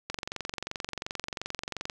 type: click train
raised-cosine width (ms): 0.2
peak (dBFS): -16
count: 42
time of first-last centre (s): 0.1-1.898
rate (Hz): 22.8
effects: none